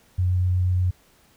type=tone with vibrato; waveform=sine; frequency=90.8 Hz; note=F#2; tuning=32 cents flat; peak=-18 dBFS; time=0.18-0.91 s; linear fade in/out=10 ms; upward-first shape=sine; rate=8.3 Hz; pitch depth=11 cents each way; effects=pink hiss -58 dBFS RMS until 1.36 s